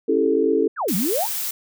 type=chord; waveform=sine; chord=A dominant seventh; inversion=first; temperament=just; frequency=275 / 330 / 396 / 440 Hz; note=C#4 / E4 / G4 / A4; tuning=-14 / +2 / +18 / 0 cents; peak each=-23 / -22 / -23 / -19 dBFS; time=0.08-0.68 s; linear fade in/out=10 ms
type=exponential two-way sweep; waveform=sine; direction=down then up; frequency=1793 to 169.8 to 1011 Hz; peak=-20 dBFS; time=0.76-1.28 s; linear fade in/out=50 ms; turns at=0.95 s
type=noise; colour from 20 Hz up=blue; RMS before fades=-26 dBFS; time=0.88-1.51 s; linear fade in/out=5 ms
effects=none